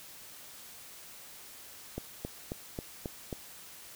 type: click train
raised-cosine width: 2 ms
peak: -22 dBFS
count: 6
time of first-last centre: 1.98-3.328 s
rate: 3.71 Hz
effects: white hiss -50 dBFS RMS until 3.95 s

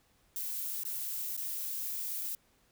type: noise with dropouts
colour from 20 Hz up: violet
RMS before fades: -37 dBFS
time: 0.36-2.35 s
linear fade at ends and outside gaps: 1 ms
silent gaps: 0.835-0.851 / 1.367-1.376 s
effects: pink hiss -69 dBFS RMS until 2.71 s

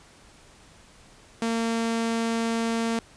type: tone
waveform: sawtooth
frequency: 228.7 Hz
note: A#3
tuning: 33 cents flat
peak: -20 dBFS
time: 1.42-2.99 s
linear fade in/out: 2 ms
effects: pink hiss -53 dBFS RMS until 3.16 s + resampled to 22050 Hz

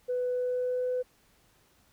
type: tone with pitch glide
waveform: sine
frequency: 497.3 to 502.2 Hz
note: B4 to B4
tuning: +12 to +29 cents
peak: -26 dBFS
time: 0.08-1.03 s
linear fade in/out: 20 ms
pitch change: +17 cents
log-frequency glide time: 0.32-0.91 s
effects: tanh soft clip ceiling -23 dBFS + pink hiss -65 dBFS RMS until 1.92 s

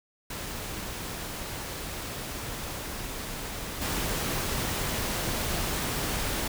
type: noise with level steps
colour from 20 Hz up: pink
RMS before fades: -36 / -30 dBFS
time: 0.3-6.48 s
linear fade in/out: 5 ms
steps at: 3.81 s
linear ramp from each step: 10 ms
effects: none

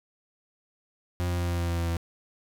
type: tone with pitch steps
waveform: 40% pulse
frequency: 88.4 / 87.79 / 87.18 / 86.58 / 85.98 / 85.39 / 84.8 / 84.21 Hz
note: F2 / F2 / F2 / F2 / F2 / F2 / E2 / E2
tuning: +22 / +10 / -3 / -14 / -27 / -38 / +50 / +37 cents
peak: -25 dBFS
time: 1.2-1.968 s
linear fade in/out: 0 ms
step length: 96 ms
effects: none

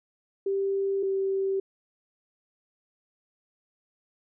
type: tone pair in turn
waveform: sine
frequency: 392.2 / 387.5 Hz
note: G4 / G4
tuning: +1 / -20 cents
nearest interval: unison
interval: 21 cents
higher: first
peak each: -24 dBFS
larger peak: neither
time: 0.46-1.03 / 1.03-1.6 s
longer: neither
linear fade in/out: 5 ms
effects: none

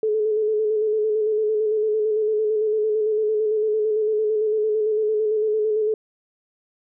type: tone with vibrato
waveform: sine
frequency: 430 Hz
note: A4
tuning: 40 cents flat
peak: -18 dBFS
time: 0.03-5.94 s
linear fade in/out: 2 ms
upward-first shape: square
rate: 8.9 Hz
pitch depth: 29 cents each way
effects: none

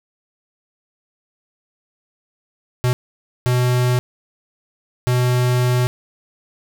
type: tone bursts at uneven times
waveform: square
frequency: 124.4 Hz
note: B2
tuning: 13 cents sharp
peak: -15 dBFS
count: 3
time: 2.84-2.93 / 3.46-3.99 / 5.07-5.87 s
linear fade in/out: 0 ms
effects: none

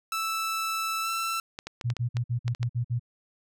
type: tone with pitch glide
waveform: sawtooth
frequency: 1318.5 to 1335.4 Hz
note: E6 to E6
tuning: 0 to +22 cents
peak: -24 dBFS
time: 0.12-1.4 s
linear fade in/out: 2 ms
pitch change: +22 cents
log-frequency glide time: 1.02-1.08 s
type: clicks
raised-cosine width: 0.2 ms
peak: -19 dBFS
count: 9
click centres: 1.589 / 1.67 / 1.812 / 1.902 / 1.967 / 2.169 / 2.48 / 2.549 / 2.63 s
type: tone bursts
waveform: sine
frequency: 120 Hz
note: B2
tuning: 49 cents flat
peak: -24 dBFS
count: 8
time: 1.84-2.996 s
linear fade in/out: 20 ms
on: 99 ms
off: 52 ms
effects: none

